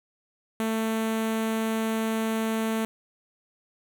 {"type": "tone with notch filter", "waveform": "sawtooth", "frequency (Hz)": 222.3, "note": "A3", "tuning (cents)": 18, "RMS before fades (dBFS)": -27, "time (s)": [0.6, 2.85], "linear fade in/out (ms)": 0, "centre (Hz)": 5000, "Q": 1.8, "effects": ["9-bit"]}